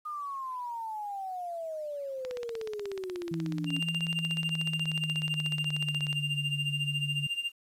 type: exponential sweep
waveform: sine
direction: down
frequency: 1232 to 277 Hz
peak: -34 dBFS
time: 0.05-3.8 s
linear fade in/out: 10 ms
type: click train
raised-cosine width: 0.2 ms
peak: -24 dBFS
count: 65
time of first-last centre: 2.25-6.129 s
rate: 16.5 Hz
type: tone with pitch glide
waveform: sine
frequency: 164.81 to 144.31 Hz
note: E3 to D3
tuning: 0 to -30 cents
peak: -32 dBFS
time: 3.31-7.27 s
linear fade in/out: 5 ms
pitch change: -230 cents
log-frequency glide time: 4.08-6.44 s
type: tone with tremolo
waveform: triangle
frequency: 2794 Hz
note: F7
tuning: in tune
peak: -26 dBFS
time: 3.66-7.52 s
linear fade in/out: 50 ms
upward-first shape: sine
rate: 14 Hz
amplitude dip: 80%
effects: resampled to 32000 Hz + 10-bit